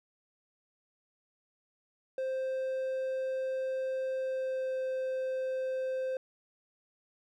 triangle tone with pitch glide, 524 to 520.7 Hz, C5 to C5, +2 to -8 cents, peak -29 dBFS, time 2.18-6.17 s, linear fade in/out 2 ms, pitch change -10 cents, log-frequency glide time 4.18-4.8 s, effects none

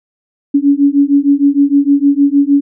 sine beating tone pair, 279.4 / 285.9 Hz, C#4 / D4, +14 / -46 cents, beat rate 6.5 Hz, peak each -10 dBFS, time 0.54-2.61 s, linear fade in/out 10 ms, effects none

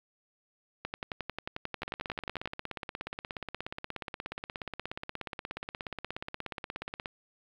two click trains, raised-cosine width 0.3 ms, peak -20 / -18 dBFS, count 89 / 19, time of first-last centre 1.82-7.058 / 0.85-2.457 s, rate 16.8 / 11.2 Hz, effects low-pass 4000 Hz 12 dB/octave + 9-bit

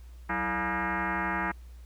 sine tone with frequency modulation, 329.6 Hz, E4, in tune, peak -27 dBFS, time 0.29-1.52 s, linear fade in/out 10 ms, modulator 258 Hz, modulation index 6.7, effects added 60 Hz sine -44 dBFS peak until 1.85 s + pink hiss -63 dBFS RMS until 1.85 s

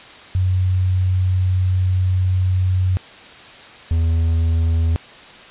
sine / triangle tone pair in turn, 92.5 / 82.17 Hz, F#2 / E2, 0 / -5 cents, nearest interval major second, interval 205 cents, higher first, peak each -14 / -12 dBFS, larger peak second, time 0.35-2.97 / 3.91-4.96 s, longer first, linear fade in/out 0 ms, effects white hiss -40 dBFS RMS until 5.5 s + resampled to 8000 Hz

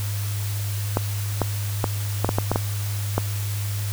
clicks, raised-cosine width 1 ms, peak -6 dBFS, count 9, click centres 0.971 / 1.417 / 1.842 / 2.246 / 2.291 / 2.385 / 2.516 / 2.559 / 3.18 s, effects added 102 Hz sine -24 dBFS peak until 3.92 s + white hiss -35 dBFS RMS until 3.92 s

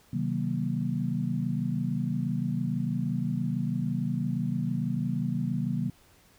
sine chord, C half-diminished seventh, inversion none, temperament just, 130.81 / 156.98 / 188.37 / 235.5 Hz, C3 / Eb3 / Gb3 / Bb3, 0 / +16 / +31 / +18 cents, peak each -32 dBFS, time 0.13-5.9 s, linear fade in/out 5 ms, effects pink hiss -60 dBFS RMS until 6.38 s

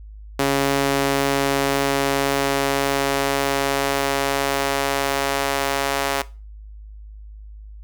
sawtooth tone with high-pass filter sweep, 138.6 Hz, C#3, in tune, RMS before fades -21 dBFS, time 0.39-6.22 s, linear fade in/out 5 ms, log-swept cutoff 310 to 610 Hz, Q 0.91, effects noise-tail reverb RT60 0.3 s tail -18 dB re dry + added 52 Hz sine -36 dBFS peak until 7.83 s

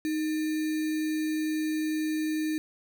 sine tone with sample-and-hold, 311.1 Hz, D#4, in tune, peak -26 dBFS, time 0.05-2.58 s, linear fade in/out 0 ms, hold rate 2100 Hz, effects none

